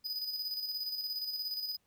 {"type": "tone with tremolo", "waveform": "square", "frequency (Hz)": 4978, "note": "D#8", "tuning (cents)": 0, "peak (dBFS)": -34, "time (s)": [0.04, 1.77], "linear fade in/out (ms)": 20, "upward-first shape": "square", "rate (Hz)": 17, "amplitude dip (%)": 45, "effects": ["pink hiss -75 dBFS RMS until 1.86 s"]}